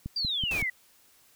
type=click train; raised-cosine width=5 ms; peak=-22 dBFS; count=4; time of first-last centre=0.06-0.626 s; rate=5.3 Hz
type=exponential sweep; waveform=sine; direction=down; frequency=4812 to 1939 Hz; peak=-27 dBFS; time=0.16-0.7 s; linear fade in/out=5 ms
type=noise; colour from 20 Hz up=pink; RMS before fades=-37 dBFS; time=0.51-0.62 s; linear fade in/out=2 ms
effects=white hiss -61 dBFS RMS until 1.35 s